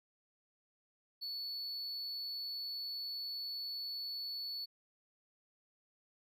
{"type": "tone", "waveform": "triangle", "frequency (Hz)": 4435, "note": "C#8", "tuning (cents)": 0, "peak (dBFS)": -38, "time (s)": [1.21, 4.66], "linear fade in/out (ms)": 20, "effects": []}